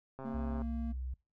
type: click train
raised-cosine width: 1 ms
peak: -31 dBFS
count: 58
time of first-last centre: 0.19-0.619 s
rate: 133 Hz
type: tone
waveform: triangle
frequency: 230 Hz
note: A#3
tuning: 23 cents flat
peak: -35 dBFS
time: 0.24-0.93 s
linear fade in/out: 20 ms
type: tone with pitch glide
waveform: sine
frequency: 64.2 to 63.68 Hz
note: C2 to C2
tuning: -32 to -46 cents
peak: -36 dBFS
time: 0.34-1.14 s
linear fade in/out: 5 ms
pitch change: -14 cents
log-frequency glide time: 0.73-0.96 s
effects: noise-tail reverb RT60 0.3 s tail -25 dB re dry